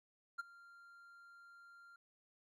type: tone with ADSR envelope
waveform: triangle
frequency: 1390 Hz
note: F6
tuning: 9 cents flat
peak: -35 dBFS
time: 0.38-1.96 s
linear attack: 17 ms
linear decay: 19 ms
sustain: -21 dB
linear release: 3 ms
effects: none